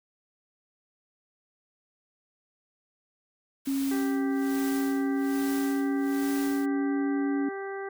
white noise with tremolo, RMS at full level -40 dBFS, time 3.65-6.66 s, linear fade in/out 10 ms, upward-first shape sine, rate 1.2 Hz, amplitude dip 90%
sine tone with pitch glide, 272.9 to 281.2 Hz, C#4 to C#4, -27 to +25 cents, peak -25 dBFS, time 3.67-7.49 s, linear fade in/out 5 ms, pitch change +52 cents, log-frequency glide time 4.58-7.13 s
harmonic tone, 392 Hz, G4, in tune, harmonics 1 / 2 / 3 / 4 / 5, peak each -34 / -40 / -45 / -42 / -45 dBFS, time 3.91-7.89 s, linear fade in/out 5 ms
effects none

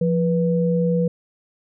sine tone pair together, 172.89 / 489 Hz, F3 / B4, -17 / -17 cents, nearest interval octave + tritone, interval 1800 cents, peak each -18 / -21 dBFS, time 0.01-1.08 s, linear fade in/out 5 ms, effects none

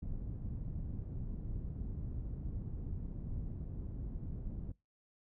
pink low-pass noise, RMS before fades -41 dBFS, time 0.02-4.72 s, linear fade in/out 5 ms, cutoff 170 Hz, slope 12 dB/octave, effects noise-tail reverb RT60 0.2 s tail -21 dB re dry

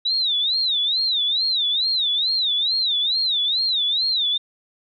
sine tone with vibrato, 3809 Hz, A#7, 37 cents sharp, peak -18 dBFS, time 0.05-4.38 s, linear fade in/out 10 ms, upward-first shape sine, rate 2.3 Hz, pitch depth 190 cents each way, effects none

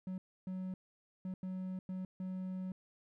triangle tone bursts at uneven times, 186.1 Hz, F#3, 10 cents sharp, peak -36 dBFS, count 6, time 0.07-0.18 / 0.47-0.74 / 1.25-1.34 / 1.43-1.79 / 1.89-2.05 / 2.2-2.72 s, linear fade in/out 2 ms, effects none

